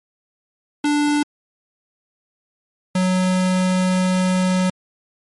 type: tone pair in turn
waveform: square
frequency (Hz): 293.7 / 184.61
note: D4 / F#3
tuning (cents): 0 / -4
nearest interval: minor sixth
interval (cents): 804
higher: first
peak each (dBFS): -16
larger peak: neither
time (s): 0.84-1.23 / 2.95-4.7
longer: second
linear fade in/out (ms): 5
effects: MP3 48 kbps